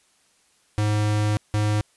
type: tone bursts at uneven times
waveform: square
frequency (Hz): 105.5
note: G#2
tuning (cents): +28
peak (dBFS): -20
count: 2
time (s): 0.78-1.37 / 1.54-1.81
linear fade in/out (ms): 0
effects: white hiss -62 dBFS RMS until 1.96 s + resampled to 24000 Hz